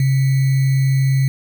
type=tone with sample-and-hold; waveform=sine; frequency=134.3 Hz; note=C3; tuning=46 cents sharp; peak=-12 dBFS; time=0-1.28 s; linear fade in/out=2 ms; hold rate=2100 Hz; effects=none